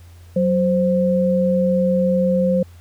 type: tone pair together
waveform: sine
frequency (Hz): 185.6 / 523.3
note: F#3 / C5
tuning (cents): +6 / 0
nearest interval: octave + tritone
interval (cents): 1794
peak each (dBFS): -17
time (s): 0.36-2.63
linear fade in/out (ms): 5
effects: added 86 Hz sine -40 dBFS peak until 2.8 s + pink hiss -53 dBFS RMS until 2.8 s